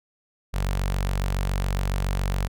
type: tone with notch filter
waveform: sawtooth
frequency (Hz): 47.18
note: F#1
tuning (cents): +34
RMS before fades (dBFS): -25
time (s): 0.53-2.48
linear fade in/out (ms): 20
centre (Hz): 310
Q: 1.1
effects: none